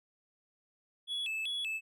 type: tone with vibrato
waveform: triangle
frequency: 2974 Hz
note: F#7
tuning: 8 cents sharp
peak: -32 dBFS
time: 1.07-1.81 s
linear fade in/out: 50 ms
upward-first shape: square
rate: 2.6 Hz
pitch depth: 220 cents each way
effects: none